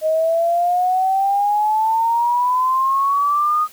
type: exponential sweep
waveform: sine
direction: up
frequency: 622.3 to 1245 Hz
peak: -14 dBFS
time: 0.01-3.68 s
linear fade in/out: 50 ms
effects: white hiss -45 dBFS RMS until 3.72 s